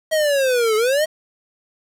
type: linear two-way sweep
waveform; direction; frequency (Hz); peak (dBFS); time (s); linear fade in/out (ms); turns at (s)
square; down then up; 641 to 423.3 to 641; -16; 0.11-1.06; 20; 0.76
effects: resampled to 32000 Hz + 7-bit